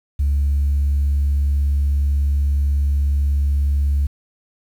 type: tone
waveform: sine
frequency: 70.9 Hz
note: C#2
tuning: 40 cents sharp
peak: -13 dBFS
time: 0.19-4.07 s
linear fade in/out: 10 ms
effects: tanh soft clip ceiling -12 dBFS + 8-bit